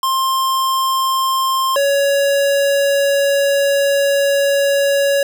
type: tone pair in turn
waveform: square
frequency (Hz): 1057 / 559.9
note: C6 / C#5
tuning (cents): +17 / +17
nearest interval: major seventh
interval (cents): 1100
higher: first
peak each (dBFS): -15 / -13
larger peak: second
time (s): 0.03-1.76 / 1.76-5.23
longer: second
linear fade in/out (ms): 2
effects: none

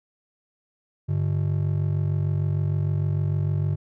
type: ring-modulated tone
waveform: triangle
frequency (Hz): 123.2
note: B2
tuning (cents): -4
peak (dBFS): -16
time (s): 1.08-3.76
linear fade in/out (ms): 20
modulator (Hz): 23.3
effects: none

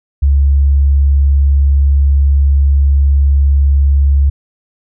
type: tone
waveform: sine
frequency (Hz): 69.8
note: C#2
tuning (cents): +13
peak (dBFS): -6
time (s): 0.22-4.3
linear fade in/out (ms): 10
effects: none

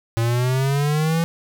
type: exponential sweep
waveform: square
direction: up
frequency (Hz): 113.5 to 168.5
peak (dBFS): -18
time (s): 0.17-1.24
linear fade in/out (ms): 0
effects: 10-bit

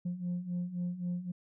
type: beating tone pair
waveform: sine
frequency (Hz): 174.61 / 178.41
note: F3 / F3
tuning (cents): 0 / +37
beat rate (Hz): 3.8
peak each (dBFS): -37 / -33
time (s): 0.05-1.32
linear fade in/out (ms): 10
effects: tanh soft clip ceiling -29 dBFS

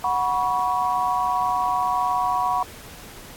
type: tone cluster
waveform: sine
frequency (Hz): 736 / 975 / 1117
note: F#5 / B5 / C#6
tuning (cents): -9 / -23 / +13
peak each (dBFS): -24 / -23 / -25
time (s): 0.04-2.63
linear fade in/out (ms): 2
effects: pink hiss -42 dBFS RMS until 3.36 s + AAC 64 kbps

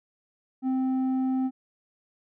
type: tone with low-pass filter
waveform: square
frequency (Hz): 260.7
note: C4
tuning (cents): -6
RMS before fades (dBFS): -26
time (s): 0.62-1.51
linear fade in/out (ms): 50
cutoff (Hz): 530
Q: 2.1
effects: none

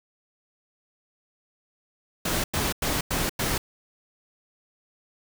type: noise bursts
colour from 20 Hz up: pink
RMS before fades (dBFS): -26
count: 5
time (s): 2.25-3.58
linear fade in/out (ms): 5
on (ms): 190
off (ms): 95
effects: none

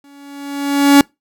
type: tone with exponential growth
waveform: 45% pulse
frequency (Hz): 282.2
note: C#4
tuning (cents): +31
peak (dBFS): -3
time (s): 0.04-1.01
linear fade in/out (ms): 2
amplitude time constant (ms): 210
effects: noise-tail reverb RT60 0.2 s tail -25 dB re dry

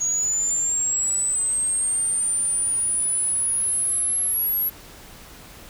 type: linear sweep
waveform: sine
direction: up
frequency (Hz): 6645 to 11640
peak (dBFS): -19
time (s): 0-4.7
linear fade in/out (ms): 20
effects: tanh soft clip ceiling -15 dBFS + pink hiss -44 dBFS RMS until 5.69 s

